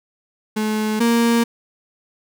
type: tone pair in turn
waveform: 35% pulse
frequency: 215.2 / 233.3 Hz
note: A3 / A#3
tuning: -38 / +2 cents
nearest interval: minor second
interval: 140 cents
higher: second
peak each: -17 / -12 dBFS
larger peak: second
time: 0.56-1 / 1-1.44 s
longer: neither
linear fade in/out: 10 ms
effects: none